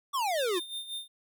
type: exponential sweep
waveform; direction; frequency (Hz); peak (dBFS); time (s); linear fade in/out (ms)
square; down; 1174.7 to 330.3; -28; 0.13-0.6; 20
type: tone with tremolo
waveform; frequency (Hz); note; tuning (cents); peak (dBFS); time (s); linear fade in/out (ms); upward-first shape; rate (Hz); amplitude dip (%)
square; 3625; A#7; -49; -34; 0.35-1.08; 50; sine; 5.4; 70
effects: none